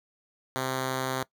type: tone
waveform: 5% pulse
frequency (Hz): 130.81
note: C3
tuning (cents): 0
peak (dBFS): -17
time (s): 0.56-1.23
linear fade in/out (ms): 0
effects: noise-tail reverb RT60 0.1 s tail -20 dB re dry